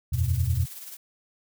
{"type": "chord", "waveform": "sine", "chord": "E suspended second", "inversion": "none", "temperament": "just", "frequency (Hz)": [82.41, 92.71, 123.61], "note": ["E2", "F#2", "B2"], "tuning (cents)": [0, 4, 2], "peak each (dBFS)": -26, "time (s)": [0.12, 0.66], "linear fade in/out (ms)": 10}
{"type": "noise with tremolo", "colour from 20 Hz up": "blue", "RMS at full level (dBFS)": -39, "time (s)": [0.13, 0.97], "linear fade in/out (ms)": 5, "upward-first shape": "sine", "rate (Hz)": 19, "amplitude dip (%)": 50}
{"effects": []}